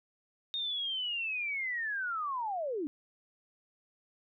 sine linear sweep, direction down, 3707 to 272.9 Hz, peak -32 dBFS, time 0.54-2.87 s, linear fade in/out 0 ms, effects none

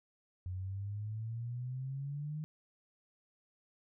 sine exponential sweep, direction up, 90.1 to 155.56 Hz, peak -37 dBFS, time 0.46-2.44 s, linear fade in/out 0 ms, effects none

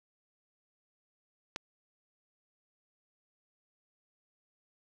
click, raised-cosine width 0.2 ms, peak -18 dBFS, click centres 1.561 s, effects none

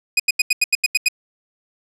sawtooth tone bursts, 2489 Hz, D#7, in tune, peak -9 dBFS, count 9, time 0.17-1.085 s, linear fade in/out 5 ms, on 27 ms, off 84 ms, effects low-pass 12000 Hz 12 dB/octave

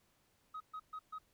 sine tone bursts, 1264 Hz, D#6, 27 cents sharp, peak -40 dBFS, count 4, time 0.54-1.186 s, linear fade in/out 10 ms, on 64 ms, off 130 ms, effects tanh soft clip ceiling -40 dBFS + pink hiss -74 dBFS RMS until 1.33 s

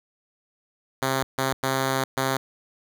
5% pulse tone bursts at uneven times, 133.2 Hz, C3, 31 cents sharp, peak -11 dBFS, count 4, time 1.02-1.23 / 1.38-1.53 / 1.63-2.04 / 2.17-2.37 s, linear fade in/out 2 ms, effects none

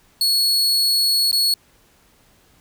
40% pulse tone with dropouts, 4366 Hz, C#8, 27 cents flat, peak -14 dBFS, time 0.21-1.54 s, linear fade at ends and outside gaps 2 ms, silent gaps 1.314-1.328 s, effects pink hiss -56 dBFS RMS until 2.6 s

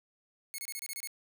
5% pulse tone bursts, 2185 Hz, C#7, 26 cents flat, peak -27 dBFS, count 8, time 0.54-1.073 s, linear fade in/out 0 ms, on 43 ms, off 27 ms, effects 10-bit

